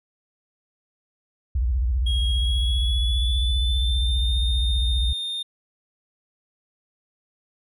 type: tone with vibrato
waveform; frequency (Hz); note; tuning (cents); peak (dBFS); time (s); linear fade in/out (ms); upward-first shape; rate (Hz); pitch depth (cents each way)
sine; 61.74; B1; 0; -19; 1.55-5.13; 5; sine; 15; 250
type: tone with pitch glide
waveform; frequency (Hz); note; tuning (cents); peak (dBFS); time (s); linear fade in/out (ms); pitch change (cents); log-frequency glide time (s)
triangle; 3284 to 3644; G#7 to A#7; -20 to -40; -25; 2.06-5.43; 10; +180; 2.32-4.37
effects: none